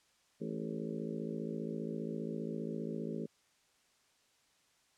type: harmonic tone with a mistuned harmonic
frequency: 55 Hz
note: A1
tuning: in tune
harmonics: 3 / 4 / 5 / 6 / 7 / 8 / 9 / 10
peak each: -43 / -41 / -46 / -46 / -45 / -46 / -53 / -52 dBFS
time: 0.4-3.27 s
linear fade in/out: 20 ms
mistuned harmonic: 7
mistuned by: +45 cents
effects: white hiss -71 dBFS RMS until 4.97 s + low-pass 8000 Hz 12 dB/octave